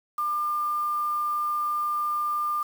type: tone with quantisation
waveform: sine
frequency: 1199 Hz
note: D6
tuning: 36 cents sharp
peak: -24 dBFS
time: 0.18-2.63 s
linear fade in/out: 5 ms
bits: 7
effects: none